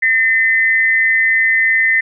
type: tone pair together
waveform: sine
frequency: 1819 / 2042 Hz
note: A#6 / C7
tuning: -43 / -43 cents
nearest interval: major second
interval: 200 cents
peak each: -13 dBFS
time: 0.02-2.01 s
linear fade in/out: 10 ms
effects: none